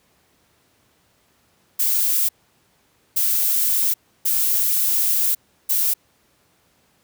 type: noise bursts at uneven times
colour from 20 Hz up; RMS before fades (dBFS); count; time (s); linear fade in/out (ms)
violet; -19; 4; 1.79-2.29 / 3.16-3.94 / 4.25-5.35 / 5.69-5.94; 10
effects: pink hiss -61 dBFS RMS until 7.03 s + high-pass 80 Hz 12 dB/octave